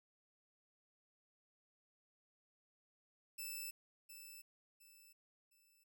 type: tone with echo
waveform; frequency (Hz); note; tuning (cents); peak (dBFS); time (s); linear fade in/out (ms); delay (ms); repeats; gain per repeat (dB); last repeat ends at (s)
5% pulse; 2637; E7; 0; -35; 3.38-3.71; 10; 710; 3; -9; 5.84
effects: none